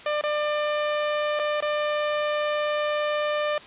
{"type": "tone with dropouts", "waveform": "sawtooth", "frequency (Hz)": 597, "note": "D5", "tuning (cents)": 28, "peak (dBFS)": -19, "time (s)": [0.06, 3.58], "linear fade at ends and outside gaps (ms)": 2, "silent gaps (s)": [[0.212, 0.237], [1.392, 1.396], [1.605, 1.624]], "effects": ["white hiss -44 dBFS RMS until 3.66 s", "resampled to 8000 Hz"]}